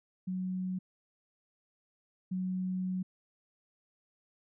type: tone pair in turn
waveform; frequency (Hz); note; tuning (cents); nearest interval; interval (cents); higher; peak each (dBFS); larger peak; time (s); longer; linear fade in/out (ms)
sine; 185 / 185; F#3 / F#3; 0 / 0; unison; 0; neither; -32 / -31; second; 0.27-0.79 / 2.31-3.03; second; 10
effects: none